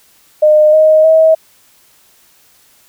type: tone with pitch steps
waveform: sine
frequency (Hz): 610 / 624.6 / 639.6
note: D#5 / D#5 / D#5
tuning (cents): -34 / +7 / +48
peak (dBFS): -4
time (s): 0.42-1.35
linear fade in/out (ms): 10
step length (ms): 310
effects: white hiss -49 dBFS RMS until 2.88 s